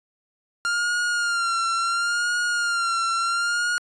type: tone with vibrato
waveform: 45% pulse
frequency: 1396.9 Hz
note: F6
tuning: in tune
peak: -21 dBFS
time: 0.65-3.78 s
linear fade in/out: 0 ms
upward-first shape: sine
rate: 0.72 Hz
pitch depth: 51 cents each way
effects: resampled to 22050 Hz